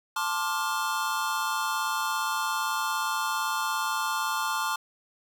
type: chord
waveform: square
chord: D minor seventh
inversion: second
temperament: just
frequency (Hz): 881 / 1057.2 / 1174.7 / 1409.6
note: A5 / C6 / D6 / F6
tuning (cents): +2 / +18 / 0 / +16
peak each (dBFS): -33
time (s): 0.16-4.76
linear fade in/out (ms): 5
effects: none